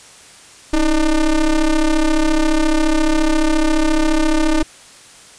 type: ring-modulated tone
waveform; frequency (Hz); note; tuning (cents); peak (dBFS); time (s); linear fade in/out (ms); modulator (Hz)
square; 149.8; D3; +35; -10; 0.73-4.63; 5; 167
effects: white hiss -42 dBFS RMS until 5.38 s + resampled to 22050 Hz